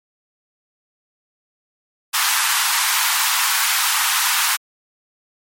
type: high-pass noise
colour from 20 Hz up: pink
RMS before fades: -18 dBFS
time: 2.13-4.57 s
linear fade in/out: 20 ms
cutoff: 880 Hz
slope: 48 dB/octave
effects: MP3 64 kbps